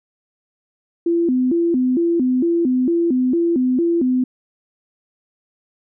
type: tone with vibrato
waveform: sine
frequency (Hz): 293.7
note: D4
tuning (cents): 0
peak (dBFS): -14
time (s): 1.06-4.24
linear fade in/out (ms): 5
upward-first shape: square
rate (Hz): 2.2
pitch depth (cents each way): 250
effects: none